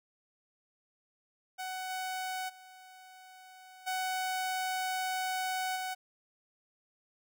sawtooth tone with level steps, 747 Hz, F#5, 16 cents sharp, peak -33 / -31 / -48 / -28 / -31 dBFS, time 1.58-5.95 s, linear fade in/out 20 ms, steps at 1.89 / 2.48 / 3.86 / 5.75 s, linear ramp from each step 20 ms, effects none

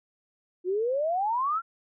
sine exponential sweep, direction up, 349.2 to 1396.9 Hz, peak -24 dBFS, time 0.64-1.62 s, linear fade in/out 50 ms, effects none

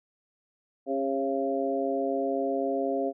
harmonic tone with a mistuned harmonic, 136.3 Hz, C#3, 29 cents flat, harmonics 2 / 3 / 4 / 5, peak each -31 / -31 / -31 / -31 dBFS, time 0.86-3.13 s, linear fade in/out 50 ms, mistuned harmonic 3, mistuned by -17 cents, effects none

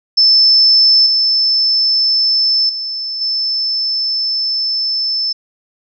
sine tone with level steps, 5274 Hz, E8, in tune, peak -6 / -10 / -19 / -14 dBFS, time 0.17-5.33 s, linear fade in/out 10 ms, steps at 1.06 / 2.69 / 3.21 s, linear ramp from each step 5 ms, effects none

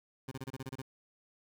20% pulse tone bursts, 132.3 Hz, C3, 20 cents sharp, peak -34 dBFS, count 9, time 0.28-0.818 s, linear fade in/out 5 ms, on 34 ms, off 29 ms, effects 11-bit

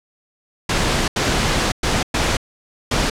pink noise bursts at uneven times, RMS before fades -18 dBFS, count 5, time 0.69-1.08 / 1.16-1.72 / 1.83-2.03 / 2.14-2.37 / 2.91-3.1 s, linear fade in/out 5 ms, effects low-pass 7000 Hz 12 dB/octave

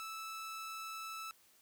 sawtooth tone, 1313 Hz, E6, 7 cents flat, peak -39 dBFS, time 0-1.31 s, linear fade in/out 0 ms, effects white hiss -67 dBFS RMS until 1.61 s

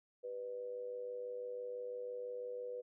sine tone with amplitude modulation, 493.9 Hz, B4, in tune, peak -38 dBFS, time 0.23-2.82 s, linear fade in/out 20 ms, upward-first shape sine, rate 106 Hz, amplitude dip 60%, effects none

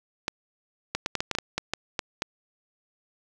clicks, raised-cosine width 0.2 ms, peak -9 dBFS, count 12, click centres 0.281 / 0.95 / 1.061 / 1.153 / 1.205 / 1.313 / 1.351 / 1.386 / 1.58 / 1.736 / 1.992 / 2.221 s, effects none

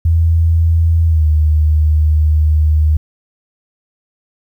sine tone with pitch glide, 82.41 to 76.89 Hz, E2 to D#2, 0 to -20 cents, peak -8 dBFS, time 0.05-2.97 s, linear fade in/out 5 ms, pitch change -120 cents, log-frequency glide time 1.06-1.26 s, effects 8-bit

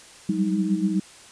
sine tone cluster, 185.4 / 194.4 / 201.4 / 315.2 Hz, F#3 / G3 / G3 / D#4, +4 / -14 / +47 / +23 cents, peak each -26 dBFS, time 0.29-1 s, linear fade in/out 5 ms, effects white hiss -47 dBFS RMS until 1.31 s + resampled to 22050 Hz

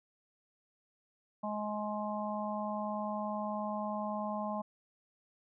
harmonic tone, 210.4 Hz, G#3, 23 cents sharp, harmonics 1 / 3 / 4 / 5, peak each -38 / -39 / -40 / -41 dBFS, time 1.43-4.62 s, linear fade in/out 10 ms, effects none

